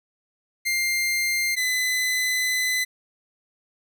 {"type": "tone pair in turn", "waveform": "sawtooth", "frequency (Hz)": [2100, 2014], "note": ["C7", "B6"], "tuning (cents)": [6, 33], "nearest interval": "minor second", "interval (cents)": 73, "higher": "first", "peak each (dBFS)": -18, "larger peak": "neither", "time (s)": [[0.65, 1.56], [1.56, 2.85]], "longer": "second", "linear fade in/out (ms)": 20, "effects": []}